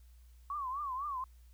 sine tone with vibrato, 1097 Hz, C#6, 18 cents flat, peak -35 dBFS, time 0.5-1.24 s, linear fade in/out 2 ms, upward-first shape triangle, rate 4 Hz, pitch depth 180 cents each way, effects added 60 Hz sine -55 dBFS peak until 1.53 s + white hiss -72 dBFS RMS until 1.53 s

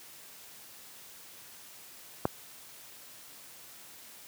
click, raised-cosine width 1 ms, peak -11 dBFS, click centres 2.254 s, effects white hiss -51 dBFS RMS until 4.27 s + high-pass 80 Hz 12 dB/octave

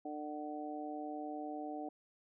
harmonic tone, 150 Hz, D3, 37 cents sharp, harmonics 2 / 3 / 4 / 5, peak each -43 / -50 / -48 / -44 dBFS, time 0.05-1.89 s, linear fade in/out 5 ms, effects none

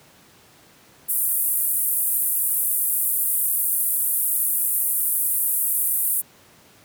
white band-pass noise, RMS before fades -22 dBFS, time 1.08-6.22 s, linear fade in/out 20 ms, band 9300 to 16000 Hz, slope 48 dB/octave, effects pink hiss -52 dBFS RMS until 6.84 s + high-pass 100 Hz 12 dB/octave

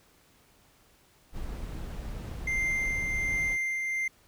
brown noise, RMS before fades -37 dBFS, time 1.32-3.58 s, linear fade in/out 50 ms
triangle tone with tremolo, 2093 Hz, C7, in tune, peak -24 dBFS, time 2.47-4.08 s, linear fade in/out 5 ms, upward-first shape triangle, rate 1.3 Hz, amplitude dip 35%
effects pink hiss -62 dBFS RMS until 4.27 s

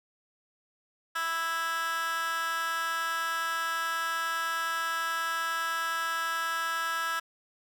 15% pulse tone with high-pass filter, 329.6 Hz, E4, in tune, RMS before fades -31 dBFS, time 1.15-7.2 s, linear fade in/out 10 ms, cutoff 1500 Hz, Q 4, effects none

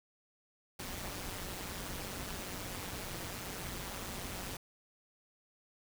pink noise with amplitude modulation, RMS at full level -39 dBFS, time 0.79-4.57 s, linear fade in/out 5 ms, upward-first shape sine, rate 187 Hz, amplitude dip 70%, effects none

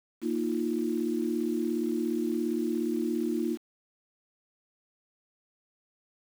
sine chord, Bb suspended fourth, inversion none, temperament equal with one note detuned, 233.1 / 312 / 349.2 Hz, Bb3 / Eb4 / F4, 0 / +5 / 0 cents, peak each -31 dBFS, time 0.21-3.58 s, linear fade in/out 50 ms, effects 8-bit

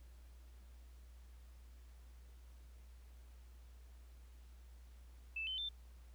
sine tone with pitch steps, 2637 / 3064 / 3561 Hz, E7 / G7 / A7, 0 / -40 / +20 cents, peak -39 dBFS, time 5.36-5.69 s, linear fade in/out 5 ms, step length 110 ms, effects added 60 Hz sine -55 dBFS peak until 6.14 s + pink hiss -71 dBFS RMS until 6.14 s

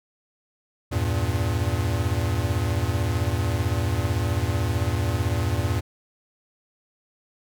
square chord, E diminished, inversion none, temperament equal with one note detuned, 82.41 / 98 / 116.14 Hz, E2 / G2 / Bb2, 0 / 0 / -6 cents, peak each -27 dBFS, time 0.91-5.81 s, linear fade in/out 20 ms, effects none

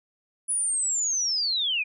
sine linear sweep, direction down, 10000 to 2376 Hz, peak -23 dBFS, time 0.48-1.84 s, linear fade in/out 20 ms, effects none

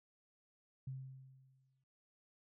sine tone with exponential decay, 132.2 Hz, C3, 18 cents sharp, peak -40 dBFS, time 0.87-1.84 s, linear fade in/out 5 ms, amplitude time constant 210 ms, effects none

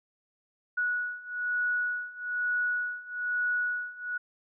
sine beating tone pair, 1465 / 1466.1 Hz, F#6 / F#6, -18 / -16 cents, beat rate 1.1 Hz, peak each -32 / -30 dBFS, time 0.77-4.18 s, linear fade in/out 10 ms, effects none

